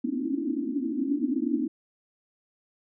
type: band-pass noise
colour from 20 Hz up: pink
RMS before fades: -28 dBFS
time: 0.04-1.68 s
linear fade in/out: 10 ms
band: 240 to 320 Hz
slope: 96 dB/octave
effects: none